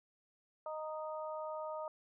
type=harmonic tone; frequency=310.4 Hz; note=D#4; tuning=4 cents flat; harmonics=2 / 3 / 4; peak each=-41 / -45 / -47 dBFS; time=0.66-1.88 s; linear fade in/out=2 ms; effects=none